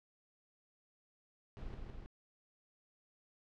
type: noise with echo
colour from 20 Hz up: brown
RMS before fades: -45 dBFS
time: 1.57-1.74 s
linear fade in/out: 0 ms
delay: 160 ms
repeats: 2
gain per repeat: -2 dB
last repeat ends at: 2.06 s
effects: low-pass 4000 Hz 12 dB/octave